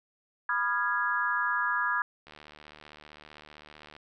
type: chord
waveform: sine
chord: F half-diminished seventh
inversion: second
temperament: equal with one note detuned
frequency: 987.8 / 1218.2 / 1396.9 / 1661.2 Hz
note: Cb6 / Eb6 / F6 / Ab6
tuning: 0 / -37 / 0 / 0 cents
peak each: -32 / -32 / -33 / -29 dBFS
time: 0.49-2.02 s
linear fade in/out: 2 ms
type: click train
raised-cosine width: 0.3 ms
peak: -32 dBFS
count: 129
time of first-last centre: 2.27-3.965 s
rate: 75.5 Hz
effects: none